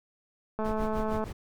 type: click train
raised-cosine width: 1 ms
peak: -19 dBFS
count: 142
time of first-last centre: 0.59-1.24 s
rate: 217 Hz
type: noise with tremolo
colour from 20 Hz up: brown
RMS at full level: -34 dBFS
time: 0.64-1.33 s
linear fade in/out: 10 ms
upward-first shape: sine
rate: 6.5 Hz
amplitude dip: 90%
effects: none